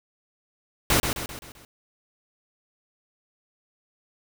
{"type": "noise with echo", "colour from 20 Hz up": "pink", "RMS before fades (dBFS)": -20, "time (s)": [0.9, 1], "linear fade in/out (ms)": 2, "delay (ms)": 130, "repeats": 5, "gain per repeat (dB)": -6, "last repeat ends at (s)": 1.65, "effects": []}